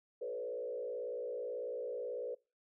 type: tone with frequency modulation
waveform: sine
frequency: 493.9 Hz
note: B4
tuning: in tune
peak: -37 dBFS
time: 0.21-2.35 s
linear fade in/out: 10 ms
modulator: 58.2 Hz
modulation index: 1.1
effects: noise-tail reverb RT60 0.3 s tail -26 dB re dry